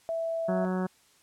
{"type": "tone", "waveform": "sine", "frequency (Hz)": 659, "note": "E5", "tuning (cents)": -1, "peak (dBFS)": -28, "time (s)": [0.09, 0.65], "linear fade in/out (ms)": 0}
{"type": "harmonic tone", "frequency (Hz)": 185, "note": "F#3", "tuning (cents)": 0, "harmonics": [1, 2, 3, 4, 5, 6, 7, 8, 9], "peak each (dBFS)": [-28, -34, -38, -40, -42, -44, -45, -46, -47], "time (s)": [0.48, 0.87], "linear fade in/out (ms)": 10}
{"effects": ["white hiss -62 dBFS RMS until 1.22 s", "low-pass 10000 Hz 12 dB/octave"]}